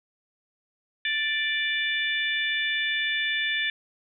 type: harmonic tone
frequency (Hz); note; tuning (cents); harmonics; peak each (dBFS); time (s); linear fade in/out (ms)
587.3; D5; 0; 3 / 4 / 5 / 6; -27 / -30 / -34 / -30; 1.05-3.7; 2
effects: none